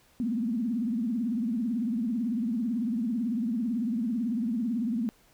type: tone with vibrato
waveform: sine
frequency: 231.9 Hz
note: A#3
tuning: 9 cents flat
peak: -26 dBFS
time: 0.2-5.09 s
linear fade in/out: 0 ms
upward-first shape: triangle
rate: 18 Hz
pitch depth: 210 cents each way
effects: pink hiss -62 dBFS RMS until 5.33 s